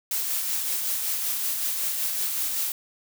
blue noise with tremolo, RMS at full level -26 dBFS, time 0.11-2.72 s, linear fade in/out 2 ms, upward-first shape sine, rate 5.3 Hz, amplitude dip 30%, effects none

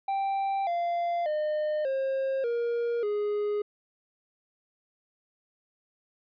triangle tone with pitch steps, 784 / 690.4 / 608 / 535.5 / 471.6 / 415.3 Hz, G5 / F5 / D#5 / C5 / A#4 / G#4, 0 / -20 / -40 / +40 / +20 / 0 cents, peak -24 dBFS, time 0.08-3.62 s, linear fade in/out 5 ms, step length 590 ms, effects resampled to 11025 Hz

